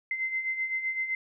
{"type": "beating tone pair", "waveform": "sine", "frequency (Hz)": [2064, 2071.8], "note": ["C7", "C7"], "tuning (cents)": [-24, -18], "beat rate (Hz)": 7.8, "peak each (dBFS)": [-36, -29], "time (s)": [0.11, 1.15], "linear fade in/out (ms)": 2, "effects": []}